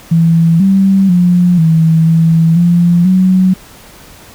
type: tone with pitch steps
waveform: sine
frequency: 165.5 / 193.6 / 177.3 / 161.7 / 163.6 / 172.9 / 185.9 Hz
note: E3 / G3 / F3 / E3 / E3 / F3 / F#3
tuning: +7 / -21 / +26 / -33 / -13 / -17 / +8 cents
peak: -5 dBFS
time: 0.11-3.54 s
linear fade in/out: 10 ms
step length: 490 ms
effects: pink hiss -37 dBFS RMS until 4.34 s